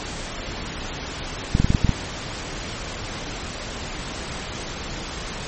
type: clicks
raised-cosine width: 5 ms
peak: -4 dBFS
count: 7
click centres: 1.551 / 1.6 / 1.645 / 1.704 / 1.748 / 1.847 / 1.893 s
effects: pink hiss -31 dBFS RMS until 5.47 s + MP3 32 kbps